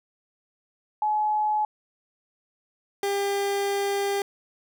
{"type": "tone pair in turn", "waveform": ["sine", "30% pulse"], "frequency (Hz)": [850, 400], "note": ["G#5", "G4"], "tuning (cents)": [40, 35], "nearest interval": "octave + minor second", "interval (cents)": 1305, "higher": "first", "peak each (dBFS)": -21, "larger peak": "neither", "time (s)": [[1.02, 1.65], [3.03, 4.22]], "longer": "second", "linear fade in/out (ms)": 2, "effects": []}